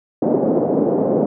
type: band-pass noise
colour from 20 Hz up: pink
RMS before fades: -17 dBFS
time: 0.22-1.26 s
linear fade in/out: 5 ms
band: 210 to 590 Hz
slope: 24 dB/octave
effects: none